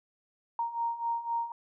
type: beating tone pair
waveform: sine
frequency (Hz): 929 / 932.9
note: A#5 / A#5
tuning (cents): -6 / +1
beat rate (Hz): 3.9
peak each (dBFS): -35 / -31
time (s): 0.59-1.52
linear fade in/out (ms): 2
effects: none